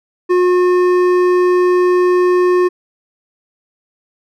sine tone with hard clipping, 360 Hz, F#4, 47 cents flat, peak -11 dBFS, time 0.29-2.69 s, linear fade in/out 20 ms, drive 10 dB, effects none

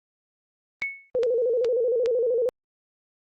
click train, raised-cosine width 0.2 ms, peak -16 dBFS, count 4, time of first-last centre 0.82-2.06 s, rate 2.42 Hz
sine tone with exponential decay, 2207 Hz, C#7, 8 cents flat, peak -21 dBFS, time 0.82-1.1 s, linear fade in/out 1 ms, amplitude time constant 60 ms
sine tone with vibrato, 480 Hz, B4, 49 cents flat, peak -20 dBFS, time 1.15-2.49 s, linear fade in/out 0 ms, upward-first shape square, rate 13 Hz, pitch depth 89 cents each way
effects Opus 24 kbps

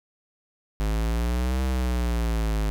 square exponential two-way sweep, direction up then down, 51.91 to 65.41 to 51.91 Hz, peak -23 dBFS, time 0.8-2.7 s, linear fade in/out 0 ms, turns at 1.63 s, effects none

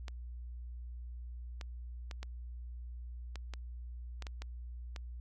clicks, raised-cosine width 0.2 ms, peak -27 dBFS, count 10, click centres 0.082 / 1.612 / 2.112 / 2.23 / 3.357 / 3.537 / 4.223 / 4.268 / 4.42 / 4.962 s, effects added 60 Hz sine -42 dBFS peak until 5.2 s

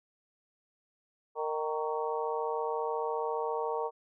harmonic tone with a mistuned harmonic, 154.4 Hz, D#3, 13 cents flat, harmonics 3 / 4 / 5 / 6 / 7, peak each -33 / -39 / -39 / -36 / -40 dBFS, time 1.35-3.91 s, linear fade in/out 50 ms, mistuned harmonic 7, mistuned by +56 cents, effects none

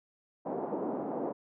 pink band-pass noise, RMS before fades -35 dBFS, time 0.45-1.33 s, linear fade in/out 20 ms, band 230 to 800 Hz, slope 24 dB/octave, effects none

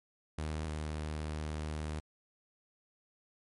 sawtooth tone pair in turn, 77.3 / 76.72 Hz, D#2 / D#2, -11 / -24 cents, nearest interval unison, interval 13 cents, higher first, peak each -31 / -32 dBFS, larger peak first, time 0.38-0.65 / 0.65-2 s, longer second, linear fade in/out 5 ms, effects MP3 48 kbps

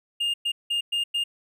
triangle tone bursts at uneven times, 2824 Hz, F7, 19 cents sharp, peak -21 dBFS, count 5, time 0.2-0.34 / 0.45-0.52 / 0.7-0.81 / 0.92-1.04 / 1.14-1.24 s, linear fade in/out 10 ms, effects none

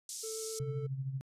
pink band-pass noise, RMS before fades -43 dBFS, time 0.09-0.59 s, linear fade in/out 2 ms, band 5300 to 9500 Hz, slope 24 dB/octave
triangle tone with vibrato, 441.7 Hz, A4, 7 cents sharp, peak -38 dBFS, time 0.23-0.87 s, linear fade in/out 10 ms, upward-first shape triangle, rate 7.9 Hz, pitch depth 10 cents each way
sine tone with tremolo, 134 Hz, C3, 42 cents sharp, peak -32 dBFS, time 0.6-1.21 s, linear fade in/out 0 ms, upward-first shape sine, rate 13 Hz, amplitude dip 60%
effects resampled to 32000 Hz

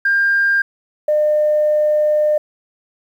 sine tone pair in turn, 1600 / 603.7 Hz, G6 / D5, +35 / +48 cents, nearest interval octave + perfect fourth, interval 1687 cents, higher first, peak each -11 / -11 dBFS, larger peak neither, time 0.05-0.62 / 1.08-2.38 s, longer second, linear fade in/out 5 ms, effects tanh soft clip ceiling -7 dBFS + 8-bit

